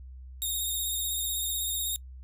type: tone with vibrato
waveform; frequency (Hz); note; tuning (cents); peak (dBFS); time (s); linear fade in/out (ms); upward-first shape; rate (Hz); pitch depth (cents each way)
5% pulse; 3713; A#7; -8; -22; 0.42-1.96; 0; sine; 16; 39
effects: noise-tail reverb RT60 0.1 s tail -24 dB re dry + added 64 Hz sine -42 dBFS peak until 2.23 s